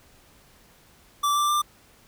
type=tone with pitch steps; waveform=square; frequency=1165 / 1176.5 / 1188.1 Hz; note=D6 / D6 / D6; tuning=-14 / +3 / +20 cents; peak=-21 dBFS; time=1.23-1.62 s; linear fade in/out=10 ms; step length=130 ms; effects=pink hiss -56 dBFS RMS until 2.07 s